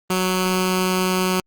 10% pulse tone with notch filter, 185 Hz, F#3, in tune, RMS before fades -20 dBFS, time 0.1-1.4 s, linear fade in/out 2 ms, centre 650 Hz, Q 1.2, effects Opus 24 kbps

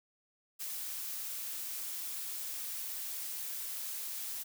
blue noise, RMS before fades -40 dBFS, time 0.59-4.44 s, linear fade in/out 20 ms, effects none

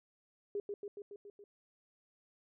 sine tone with echo, 406.9 Hz, G#4, 35 cents flat, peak -34 dBFS, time 0.55-0.6 s, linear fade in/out 2 ms, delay 140 ms, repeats 6, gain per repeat -3 dB, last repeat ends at 1.44 s, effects none

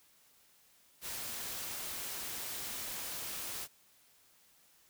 white noise, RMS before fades -41 dBFS, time 1.01-3.68 s, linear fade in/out 50 ms, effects white hiss -66 dBFS RMS until 4.89 s

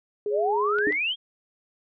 sine tone, 415.3 Hz, G#4, in tune, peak -24 dBFS, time 0.26-0.91 s, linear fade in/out 2 ms
sine exponential sweep, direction up, 523.3 to 3319 Hz, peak -23 dBFS, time 0.3-1.16 s, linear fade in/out 50 ms
clicks, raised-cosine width 0.3 ms, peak -24 dBFS, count 2, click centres 0.786 / 0.924 s
sine tone with exponential decay, 301.8 Hz, D4, 47 cents sharp, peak -21 dBFS, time 0.87-1 s, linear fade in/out 1 ms, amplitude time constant 27 ms
effects none

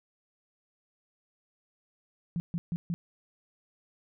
sine tone bursts, 170.8 Hz, F3, 38 cents flat, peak -28 dBFS, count 4, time 2.36-2.94 s, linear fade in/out 0 ms, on 40 ms, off 140 ms, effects none

